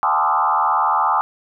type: tone with frequency modulation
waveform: sine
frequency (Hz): 1034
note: C6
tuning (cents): -21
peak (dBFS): -14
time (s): 0.03-1.21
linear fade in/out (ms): 0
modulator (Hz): 77.2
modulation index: 3.5
effects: none